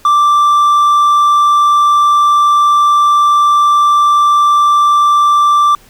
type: tone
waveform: triangle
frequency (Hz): 1174.7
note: D6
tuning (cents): 0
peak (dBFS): -4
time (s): 0.05-5.75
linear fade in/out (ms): 2
effects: pink hiss -44 dBFS RMS until 5.89 s